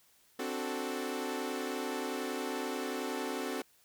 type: chord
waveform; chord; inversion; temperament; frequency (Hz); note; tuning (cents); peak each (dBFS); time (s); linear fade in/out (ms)
sawtooth; D dominant seventh; third; equal with one note detuned; 261.6 / 292.8 / 370 / 440; C4 / D4 / F#4 / A4; 0 / -5 / 0 / 0; -35 / -38 / -36 / -36; 0.39-3.62; 5
effects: white hiss -66 dBFS RMS until 3.84 s